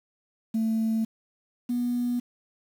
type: tone pair in turn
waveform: sine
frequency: 222.5 / 243.2 Hz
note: A3 / B3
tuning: +20 / -26 cents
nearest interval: major second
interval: 154 cents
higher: second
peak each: -21 / -23 dBFS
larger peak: first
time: 0.54-1.05 / 1.69-2.2 s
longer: neither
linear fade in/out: 10 ms
effects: tanh soft clip ceiling -20 dBFS + 8-bit